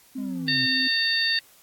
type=tone with vibrato; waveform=sine; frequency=261.6 Hz; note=C4; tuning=in tune; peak=-29 dBFS; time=0.15-0.88 s; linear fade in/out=10 ms; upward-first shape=sine; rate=18 Hz; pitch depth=10 cents each way
type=linear sweep; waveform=triangle; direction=down; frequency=212.8 to 121.6 Hz; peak=-30 dBFS; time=0.17-0.67 s; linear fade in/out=20 ms
type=harmonic tone; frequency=912 Hz; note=A#5; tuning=38 cents flat; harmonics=2 / 3 / 4 / 5; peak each=-25 / -31 / -28 / -24 dBFS; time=0.48-1.39 s; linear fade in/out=2 ms
effects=white hiss -55 dBFS RMS until 1.62 s + AAC 64 kbps